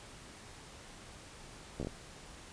slowing click train, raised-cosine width 2 ms, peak -25 dBFS, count 5, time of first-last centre 1.8-1.871 s, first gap 13 ms, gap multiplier 1.21, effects pink hiss -52 dBFS RMS until 2.52 s + resampled to 22050 Hz

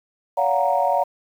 sine chord, Gb major seventh, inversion second, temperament equal with one note detuned, 569 / 698.5 / 740 / 932.3 Hz, Db5 / F5 / Gb5 / Bb5, +45 / 0 / 0 / 0 cents, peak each -22 dBFS, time 0.37-1.04 s, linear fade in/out 10 ms, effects tanh soft clip ceiling -6 dBFS + 8-bit

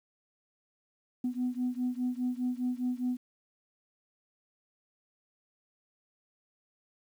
sine beating tone pair, 247.3 / 252.2 Hz, B3 / B3, +3 / +36 cents, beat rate 4.9 Hz, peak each -31 / -32 dBFS, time 1.24-3.17 s, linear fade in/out 5 ms, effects tanh soft clip ceiling -24 dBFS + 10-bit

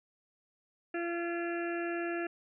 harmonic tone, 342 Hz, F4, 36 cents flat, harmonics 1 / 2 / 4 / 5 / 6 / 7 / 8, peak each -34 / -40 / -44 / -41 / -52 / -48 / -47 dBFS, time 0.94-2.27 s, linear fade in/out 5 ms, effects none

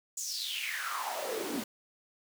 pink noise with high-pass filter sweep, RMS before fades -36 dBFS, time 0.17-1.64 s, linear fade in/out 5 ms, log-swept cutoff 7300 to 220 Hz, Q 6.6, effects none

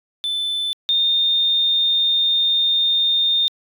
triangle tone pair in turn, 3520 / 3642 Hz, A7 / A#7, 0 / -41 cents, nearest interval minor second, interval 59 cents, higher second, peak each -18 / -11 dBFS, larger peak second, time 0.24-0.73 / 0.89-3.48 s, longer second, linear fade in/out 0 ms, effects tanh soft clip ceiling -13 dBFS

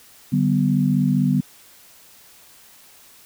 sine chord, G major, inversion second, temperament equal with one note detuned, 146.83 / 191.41 / 246.9 Hz, D3 / G3 / B3, 0 / -41 / 0 cents, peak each -20 dBFS, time 0.32-1.41 s, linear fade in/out 10 ms, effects white hiss -49 dBFS RMS until 3.25 s

